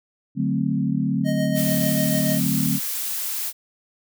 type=chord; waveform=sine; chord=D dominant seventh; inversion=none; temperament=equal; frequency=146.83 / 185 / 220 / 261.6 Hz; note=D3 / F#3 / A3 / C4; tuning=0 / 0 / 0 / 0 cents; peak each=-25 dBFS; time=0.35-2.8 s; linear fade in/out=50 ms
type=tone with tremolo; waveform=square; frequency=622.3 Hz; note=D#5; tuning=in tune; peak=-25 dBFS; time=1.24-2.41 s; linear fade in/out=50 ms; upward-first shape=sine; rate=6.8 Hz; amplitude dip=45%
type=noise; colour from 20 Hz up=blue; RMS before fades=-27 dBFS; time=1.54-3.53 s; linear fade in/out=50 ms
effects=none